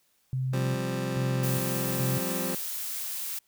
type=tone with tremolo; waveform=sine; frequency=130.1 Hz; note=C3; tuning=9 cents flat; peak=-26 dBFS; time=0.33-2.18 s; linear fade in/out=0 ms; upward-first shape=square; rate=1.2 Hz; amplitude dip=55%
type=chord; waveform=25% pulse; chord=F suspended second; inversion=none; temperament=just; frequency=174.61 / 196.44 / 261.9 Hz; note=F3 / G3 / C4; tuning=0 / +4 / +2 cents; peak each=-31 dBFS; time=0.53-2.55 s; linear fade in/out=5 ms
type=noise; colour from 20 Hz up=blue; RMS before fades=-34 dBFS; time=1.43-3.39 s; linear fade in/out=5 ms
effects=white hiss -69 dBFS RMS until 3.47 s